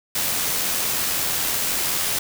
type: noise with amplitude modulation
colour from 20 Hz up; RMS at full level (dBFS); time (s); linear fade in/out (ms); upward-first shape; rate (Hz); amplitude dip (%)
white; -22; 0.15-2.19; 5; sine; 85.6; 25
effects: none